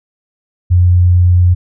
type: tone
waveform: sine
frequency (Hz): 89.1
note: F2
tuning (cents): +35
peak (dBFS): -5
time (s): 0.7-1.55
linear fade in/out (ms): 20
effects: none